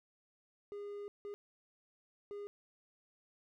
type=tone bursts at uneven times; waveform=triangle; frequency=408.3 Hz; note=G#4; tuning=29 cents flat; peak=-40 dBFS; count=3; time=0.72-1.08 / 1.25-1.34 / 2.31-2.47 s; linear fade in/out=0 ms; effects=none